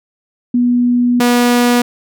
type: tone pair in turn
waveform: sine / sawtooth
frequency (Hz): 243.8 / 242.5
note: B3 / B3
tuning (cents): -22 / -31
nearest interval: unison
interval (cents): 9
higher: first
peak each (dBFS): -9 / -5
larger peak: second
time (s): 0.54-1.2 / 1.2-1.82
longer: first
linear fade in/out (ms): 5
effects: none